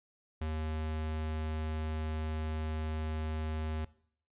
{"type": "tone", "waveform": "square", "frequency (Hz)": 78.2, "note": "D#2", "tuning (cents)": 9, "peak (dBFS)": -34, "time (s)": [0.41, 3.85], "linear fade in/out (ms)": 5, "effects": ["noise-tail reverb RT60 0.6 s tail -20 dB re dry", "resampled to 8000 Hz"]}